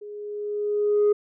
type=tone with level ramp; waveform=sine; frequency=415.3 Hz; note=G#4; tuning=in tune; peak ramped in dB=-36 to -13 dBFS; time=0.01-1.13 s; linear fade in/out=10 ms; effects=tanh soft clip ceiling -14 dBFS